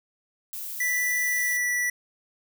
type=noise; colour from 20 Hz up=violet; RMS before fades=-35 dBFS; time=0.53-1.57 s; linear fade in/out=0 ms
type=tone with pitch glide; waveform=square; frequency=1975.5 to 1958.5 Hz; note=B6 to B6; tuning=0 to -15 cents; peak=-24 dBFS; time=0.8-1.9 s; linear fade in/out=5 ms; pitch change=-15 cents; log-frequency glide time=1.22-1.7 s
effects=none